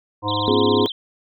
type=harmonic tone; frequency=103.83 Hz; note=G#2; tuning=in tune; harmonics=1 / 3 / 5 / 7 / 9 / 10; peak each=-27 / -27 / -28 / -32 / -26 / -26 dBFS; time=0.22-0.88 s; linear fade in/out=50 ms
type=tone with vibrato; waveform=sine; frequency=3526 Hz; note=A7; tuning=3 cents sharp; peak=-25 dBFS; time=0.28-0.92 s; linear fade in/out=2 ms; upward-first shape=sine; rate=17 Hz; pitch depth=220 cents each way
type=chord; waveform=sine; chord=C# dominant seventh; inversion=third; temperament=equal; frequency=246.9 / 277.2 / 349.2 / 415.3 Hz; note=B3 / C#4 / E#4 / G#4; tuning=0 / 0 / 0 / 0 cents; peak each=-22 / -24 / -23 / -18 dBFS; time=0.48-0.86 s; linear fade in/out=0 ms
effects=none